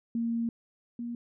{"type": "tone pair in turn", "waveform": "sine", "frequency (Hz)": [231.7, 237.1], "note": ["A#3", "A#3"], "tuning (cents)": [-10, 30], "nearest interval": "unison", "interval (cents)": 40, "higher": "second", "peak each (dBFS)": [-27, -33], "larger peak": "first", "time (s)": [[0.15, 0.49], [0.99, 1.15]], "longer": "first", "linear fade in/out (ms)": 2, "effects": []}